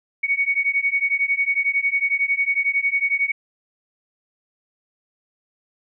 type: beating tone pair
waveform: sine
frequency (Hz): 2227 / 2238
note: C#7 / C#7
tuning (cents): +7 / +16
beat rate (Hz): 11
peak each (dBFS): -21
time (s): 0.23-3.32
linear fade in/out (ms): 10
effects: none